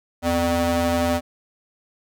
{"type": "ring-modulated tone", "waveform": "30% pulse", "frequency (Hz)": 172, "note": "F3", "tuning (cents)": -26, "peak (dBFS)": -13, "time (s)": [0.22, 1.21], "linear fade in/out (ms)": 50, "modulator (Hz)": 424, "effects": []}